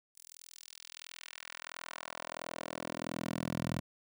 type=tone with high-pass filter sweep; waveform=10% pulse; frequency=41.49 Hz; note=E1; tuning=12 cents sharp; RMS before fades=-42 dBFS; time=0.15-3.8 s; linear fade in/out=10 ms; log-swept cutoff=8500 to 120 Hz; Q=1.1; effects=none